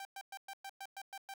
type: tone bursts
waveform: sawtooth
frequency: 784 Hz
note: G5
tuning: in tune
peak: -40 dBFS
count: 9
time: 0-1.339 s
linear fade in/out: 2 ms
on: 51 ms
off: 110 ms
effects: none